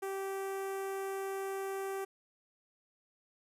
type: tone with notch filter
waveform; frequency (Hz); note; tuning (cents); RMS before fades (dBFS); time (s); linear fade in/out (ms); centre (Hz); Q
sawtooth; 388.7; G4; -15; -38; 0.02-2.05; 10; 4100; 0.64
effects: resampled to 32000 Hz + 11-bit